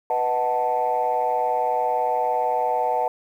sine chord, B dominant seventh, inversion none, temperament equal, 493.9 / 622.3 / 740 / 880 Hz, B4 / D#5 / F#5 / A5, 0 / 0 / 0 / 0 cents, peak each -26 / -27 / -23 / -23 dBFS, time 0.1-3.08 s, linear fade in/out 2 ms, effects tanh soft clip ceiling -12 dBFS + 9-bit

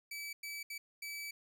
sawtooth tone bursts at uneven times, 2300 Hz, D7, 37 cents flat, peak -38 dBFS, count 4, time 0.11-0.33 / 0.43-0.63 / 0.7-0.78 / 1.02-1.31 s, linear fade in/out 5 ms, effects none

